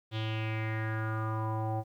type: tone with low-pass filter sweep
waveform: square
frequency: 110 Hz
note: A2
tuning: in tune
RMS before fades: -33 dBFS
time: 0.11-1.84 s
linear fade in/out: 50 ms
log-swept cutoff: 3500 to 720 Hz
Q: 4.6
effects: 11-bit